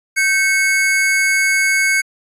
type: tone pair together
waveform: square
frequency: 1551.5 / 2200 Hz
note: G6 / C#7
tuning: -18 / -14 cents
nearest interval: tritone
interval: 604 cents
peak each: -18 / -15 dBFS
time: 0.16-2.02 s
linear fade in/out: 20 ms
effects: resampled to 32000 Hz